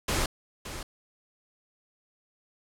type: noise with echo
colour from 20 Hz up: pink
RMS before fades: -27 dBFS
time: 0.08-0.26 s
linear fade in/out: 5 ms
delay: 570 ms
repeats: 1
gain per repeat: -11 dB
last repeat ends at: 0.83 s
effects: low-pass 11000 Hz 12 dB/octave